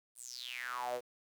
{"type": "tone with high-pass filter sweep", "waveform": "sawtooth", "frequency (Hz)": 123.8, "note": "B2", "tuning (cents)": 5, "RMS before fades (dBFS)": -41, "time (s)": [0.15, 1.01], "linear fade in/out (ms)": 50, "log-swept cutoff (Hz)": [10000, 460], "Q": 8.2, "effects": ["10-bit"]}